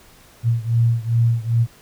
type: beating tone pair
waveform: sine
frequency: 115.5 / 118 Hz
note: A#2 / A#2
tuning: -16 / +22 cents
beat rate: 2.5 Hz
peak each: -17 / -19 dBFS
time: 0.43-1.67 s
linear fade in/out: 50 ms
effects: pink hiss -49 dBFS RMS until 1.81 s